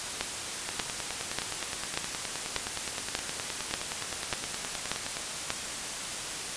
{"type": "two click trains", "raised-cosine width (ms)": 0.2, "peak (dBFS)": [-15, -10], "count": [44, 10], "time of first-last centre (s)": [[0.69, 5.169], [0.21, 5.504]], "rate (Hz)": [9.6, 1.7], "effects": ["white hiss -35 dBFS RMS until 6.56 s", "resampled to 22050 Hz"]}